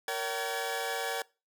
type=tone cluster; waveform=sawtooth; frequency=464.8 / 565 / 766 / 1701 Hz; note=A#4 / C#5 / G5 / G#6; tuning=-5 / +33 / -40 / +41 cents; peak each=-33 / -35 / -32 / -34 dBFS; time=0.08-1.22 s; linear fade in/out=2 ms; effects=noise-tail reverb RT60 0.3 s tail -23 dB re dry